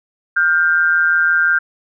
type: tone pair together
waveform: sine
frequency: 1409.3 / 1575 Hz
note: F6 / G6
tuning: +15 / +8 cents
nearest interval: major second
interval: 193 cents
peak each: -14 dBFS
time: 0.36-1.59 s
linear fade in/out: 10 ms
effects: none